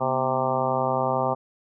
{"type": "harmonic tone with a mistuned harmonic", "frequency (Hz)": 130.81, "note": "C3", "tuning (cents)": 0, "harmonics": [1, 2, 3, 4, 5, 6, 7, 8, 9], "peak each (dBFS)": [-32, -33, -33, -28, -28, -28, -29, -33, -31], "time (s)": [0, 1.35], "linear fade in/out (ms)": 20, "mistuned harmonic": 2, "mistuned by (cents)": -100, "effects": []}